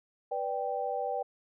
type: chord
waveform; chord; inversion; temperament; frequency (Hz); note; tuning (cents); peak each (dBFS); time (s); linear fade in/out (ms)
sine; G major; first; equal; 493.9 / 587.3 / 784; B4 / D5 / G5; 0 / 0 / 0; -35 / -36 / -33; 0.31-1.23; 10
effects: none